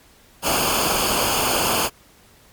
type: noise with comb filter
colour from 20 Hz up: pink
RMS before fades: -20 dBFS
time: 0.42-1.9 s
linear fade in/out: 50 ms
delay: 0.52 ms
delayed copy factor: -0.75
effects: pink hiss -52 dBFS RMS until 2.52 s + MP3 96 kbps